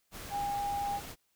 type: tone in noise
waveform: sine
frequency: 809 Hz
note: G#5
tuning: 46 cents flat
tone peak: -31 dBFS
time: 0.3-1.01 s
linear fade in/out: 50 ms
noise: pink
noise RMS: -44 dBFS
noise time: 0.11-1.16 s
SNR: +10 dB
effects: white hiss -75 dBFS RMS until 1.35 s